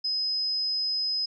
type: tone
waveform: sine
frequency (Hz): 5060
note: D#8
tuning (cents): +28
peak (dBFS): -25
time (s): 0.04-1.26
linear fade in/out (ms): 10
effects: none